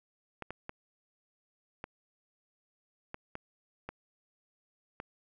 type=clicks; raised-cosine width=0.5 ms; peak=-24 dBFS; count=8; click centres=0.423 / 0.506 / 0.694 / 1.841 / 3.144 / 3.354 / 3.89 / 5.001 s; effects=none